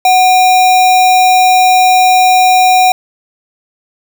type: tone with sample-and-hold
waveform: sine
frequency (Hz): 740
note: F#5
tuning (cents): 0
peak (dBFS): -4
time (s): 0.05-2.92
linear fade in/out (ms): 2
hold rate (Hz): 3150
effects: none